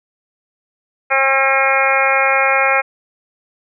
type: harmonic tone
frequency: 269.5 Hz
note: C#4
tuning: 49 cents flat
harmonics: 2 / 3 / 4 / 5 / 6 / 7 / 8 / 9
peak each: -19 / -19 / -23 / -19 / -21 / -23 / -18 / -19 dBFS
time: 1.1-2.82 s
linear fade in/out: 20 ms
effects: none